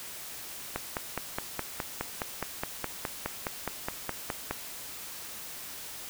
click train, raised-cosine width 0.5 ms, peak -15 dBFS, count 19, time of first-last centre 0.76-4.51 s, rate 4.8 Hz, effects white hiss -42 dBFS RMS until 6.09 s

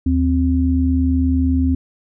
sine tone pair together, 77.73 / 261.6 Hz, D#2 / C4, -1 / 0 cents, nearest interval octave + major sixth, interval 2101 cents, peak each -16 dBFS, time 0.06-1.75 s, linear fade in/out 5 ms, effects none

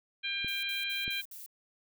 harmonic tone, 797 Hz, G5, 28 cents sharp, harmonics 2 / 3 / 4 / 5, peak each -41 / -35 / -37 / -39 dBFS, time 0.23-1.22 s, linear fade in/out 20 ms
clicks, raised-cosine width 3 ms, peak -30 dBFS, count 2, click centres 0.446 / 1.079 s
violet noise bursts, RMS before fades -46 dBFS, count 5, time 0.48-1.462 s, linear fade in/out 2 ms, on 150 ms, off 58 ms
effects none

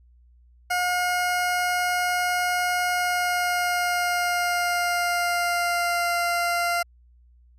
20% pulse tone with pitch glide, 718 to 693.9 Hz, F5 to F5, +48 to -11 cents, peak -17 dBFS, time 0.7-6.83 s, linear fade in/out 10 ms, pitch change -59 cents, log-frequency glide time 2.89-6.16 s, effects added 60 Hz sine -52 dBFS peak until 7.58 s + resampled to 32000 Hz

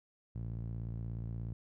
sawtooth tone with band-pass filter, 56.8 Hz, A#1, 44 cents flat, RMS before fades -40 dBFS, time 0.35-1.53 s, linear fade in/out 0 ms, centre 120 Hz, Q 1.9, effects none

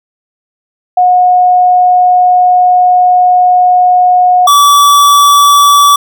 sine / square tone pair in turn, 725 / 1150.9 Hz, F#5 / D6, -35 / -35 cents, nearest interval minor sixth, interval 800 cents, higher second, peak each -3 dBFS, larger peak neither, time 0.97-4.47 / 4.47-5.96 s, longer first, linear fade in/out 5 ms, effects none

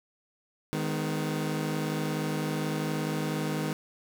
25% pulse chord, G# minor, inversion second, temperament equal with one note detuned, 155.56 / 207.7 / 252.1 Hz, D#3 / G#3 / B3, 0 / 0 / +36 cents, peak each -27 / -31 / -32 dBFS, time 0.73-3.73 s, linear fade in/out 0 ms, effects none

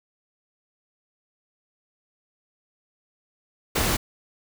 pink noise, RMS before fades -23 dBFS, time 3.75-3.97 s, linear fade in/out 10 ms, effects none

